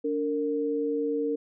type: tone pair together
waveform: sine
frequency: 289.3 / 459.2 Hz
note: D4 / A#4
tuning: -26 / -26 cents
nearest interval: minor sixth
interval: 800 cents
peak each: -29 / -27 dBFS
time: 0.04-1.36 s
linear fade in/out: 10 ms
effects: none